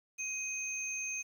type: tone pair together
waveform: sine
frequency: 2512 / 6330 Hz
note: D#7 / G8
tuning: +16 / +16 cents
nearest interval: octave + major third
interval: 1600 cents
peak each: -38 / -38 dBFS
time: 0.18-1.23 s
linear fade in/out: 20 ms
effects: 10-bit